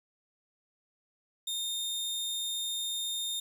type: tone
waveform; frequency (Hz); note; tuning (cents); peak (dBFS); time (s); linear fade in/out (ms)
sawtooth; 3654; A#7; -35; -29; 1.47-3.4; 5
effects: 10-bit